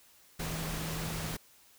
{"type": "tone in noise", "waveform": "sine", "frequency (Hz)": 161.2, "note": "E3", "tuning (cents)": -38, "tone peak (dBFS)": -38, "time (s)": [0.39, 1.37], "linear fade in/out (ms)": 10, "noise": "pink", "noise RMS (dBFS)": -38, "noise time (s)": [0.39, 1.37], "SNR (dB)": -3, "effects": ["white hiss -61 dBFS RMS until 1.78 s"]}